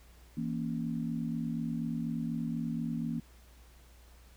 sine chord, A# diminished, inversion second, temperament equal, 164.81 / 233.1 / 277.2 Hz, E3 / A#3 / C#4, 0 / 0 / 0 cents, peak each -36 / -34 / -40 dBFS, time 0.37-3.2 s, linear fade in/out 5 ms, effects added 60 Hz sine -55 dBFS peak until 4.36 s + pink hiss -62 dBFS RMS until 4.36 s

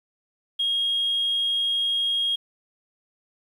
sine tone, 3264 Hz, G#7, 31 cents flat, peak -20 dBFS, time 0.59-2.36 s, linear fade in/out 10 ms, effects tanh soft clip ceiling -17 dBFS + 9-bit

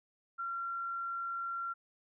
sine tone, 1371 Hz, F6, 32 cents flat, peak -35 dBFS, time 0.38-1.74 s, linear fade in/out 20 ms, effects none

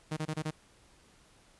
sawtooth tone bursts, 155.56 Hz, D#3, in tune, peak -28 dBFS, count 5, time 0.11-0.509 s, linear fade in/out 10 ms, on 59 ms, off 26 ms, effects pink hiss -62 dBFS RMS until 1.59 s + resampled to 24000 Hz

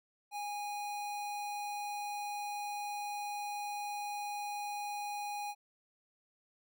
square tone, 823 Hz, G#5, 16 cents flat, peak -38 dBFS, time 0.31-5.55 s, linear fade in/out 50 ms, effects none

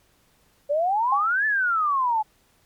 sine exponential two-way sweep, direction up then down, 558 to 1766 to 843 Hz, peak -19 dBFS, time 0.69-2.23 s, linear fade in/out 20 ms, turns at 1.46 s
sine tone with exponential decay, 817 Hz, G#5, 29 cents flat, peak -17 dBFS, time 1.12-1.35 s, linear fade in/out 5 ms, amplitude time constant 48 ms
effects pink hiss -62 dBFS RMS until 2.65 s + MP3 96 kbps

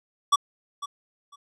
square tone with echo, 1143 Hz, D6, 47 cents flat, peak -16 dBFS, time 0.32-0.36 s, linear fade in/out 10 ms, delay 500 ms, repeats 2, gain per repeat -15 dB, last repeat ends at 1.36 s, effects low-pass 8000 Hz 12 dB/octave

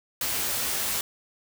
white noise with comb filter, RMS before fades -28 dBFS, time 0.21-1.01 s, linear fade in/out 2 ms, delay 18 ms, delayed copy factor +0.5, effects none

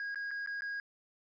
triangle tone with dropouts, 1639 Hz, G#6, 23 cents flat, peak -34 dBFS, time 0-0.8 s, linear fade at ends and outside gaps 1 ms, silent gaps 0.146-0.157 / 0.308-0.313 / 0.462-0.473 / 0.608-0.62 s, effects resampled to 16000 Hz

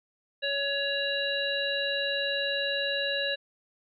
harmonic tone, 560 Hz, C#5, 18 cents sharp, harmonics 1 / 3 / 5 / 7, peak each -32 / -32 / -33 / -32 dBFS, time 0.42-3.36 s, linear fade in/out 20 ms, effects none

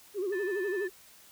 sine tone with vibrato, 386.3 Hz, G4, 25 cents flat, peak -28 dBFS, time 0.14-0.9 s, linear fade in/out 50 ms, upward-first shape sine, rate 12 Hz, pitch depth 140 cents each way
sine tone, 1760 Hz, A6, in tune, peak -35 dBFS, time 0.32-0.88 s, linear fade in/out 10 ms
effects tanh soft clip ceiling -25 dBFS + white hiss -56 dBFS RMS until 1.31 s

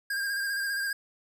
square tone with vibrato, 1609 Hz, G6, 45 cents sharp, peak -29 dBFS, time 0.1-0.93 s, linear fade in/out 5 ms, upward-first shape square, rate 15 Hz, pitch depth 26 cents each way, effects none

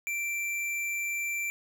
sine tone with hard clipping, 2349 Hz, D7, in tune, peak -31 dBFS, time 0.07-1.5 s, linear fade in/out 0 ms, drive 14 dB, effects none

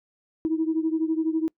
sine beating tone pair, 317.2 / 329.2 Hz, D#4 / E4, +33 / -2 cents, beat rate 12 Hz, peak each -23 / -26 dBFS, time 0.45-1.48 s, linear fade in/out 0 ms, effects noise-tail reverb RT60 0.1 s tail -25 dB re dry + tanh soft clip ceiling -14 dBFS

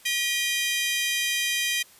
sawtooth tone cluster, 1924 / 2439 / 3150 Hz, B6 / D#7 / G7, -46 / -35 / +8 cents, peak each -25 dBFS, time 0.05-1.83 s, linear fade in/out 10 ms, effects white hiss -53 dBFS RMS until 1.99 s + resampled to 32000 Hz

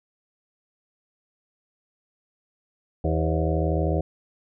harmonic tone with a mistuned harmonic, 79.7 Hz, D#2, 42 cents sharp, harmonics 1 / 2 / 4 / 5 / 6 / 7 / 8 / 9, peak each -24 / -27 / -30 / -31 / -32 / -32 / -33 / -34 dBFS, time 3.04-4.01 s, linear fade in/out 5 ms, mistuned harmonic 6, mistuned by +94 cents, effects none

